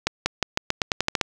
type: accelerating click train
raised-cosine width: 0.2 ms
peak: -3 dBFS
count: 11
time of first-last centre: 0.07-1.212 s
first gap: 190 ms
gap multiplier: 0.88
effects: none